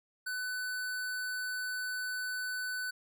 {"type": "tone", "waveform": "square", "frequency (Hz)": 1500, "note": "F#6", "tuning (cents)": 23, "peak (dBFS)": -35, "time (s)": [0.26, 2.91], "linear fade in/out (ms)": 10, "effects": []}